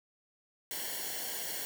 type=noise with comb filter; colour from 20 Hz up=white; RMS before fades=-38 dBFS; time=0.71-1.65 s; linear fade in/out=0 ms; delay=0.8 ms; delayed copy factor=-0.75; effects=none